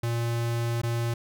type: tone with dropouts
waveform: square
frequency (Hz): 117.3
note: A#2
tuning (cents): +11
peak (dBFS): -26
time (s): 0.03-1.14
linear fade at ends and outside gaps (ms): 5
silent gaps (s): 0.817-0.833
effects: none